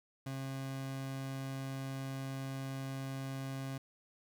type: tone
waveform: 30% pulse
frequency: 134.5 Hz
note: C3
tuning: 48 cents sharp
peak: -36 dBFS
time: 0.26-3.78 s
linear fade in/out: 5 ms
effects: none